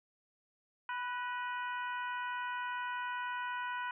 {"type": "harmonic tone with a mistuned harmonic", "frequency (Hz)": 493.9, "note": "B4", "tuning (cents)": 0, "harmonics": [2, 3, 4, 5, 6], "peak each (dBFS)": [-38, -40, -48, -49, -52], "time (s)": [0.89, 3.91], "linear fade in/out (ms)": 2, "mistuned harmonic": 4, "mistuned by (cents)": -52, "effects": []}